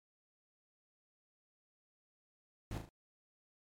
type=noise with echo; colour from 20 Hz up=brown; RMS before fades=-41 dBFS; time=2.71-2.78 s; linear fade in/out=2 ms; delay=37 ms; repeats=3; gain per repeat=-6 dB; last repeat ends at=2.891 s; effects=MP3 64 kbps